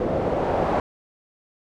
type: noise with low-pass filter sweep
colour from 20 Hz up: white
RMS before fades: -23 dBFS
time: 0-0.8 s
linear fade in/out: 2 ms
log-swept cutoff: 480 to 750 Hz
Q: 1.8
effects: none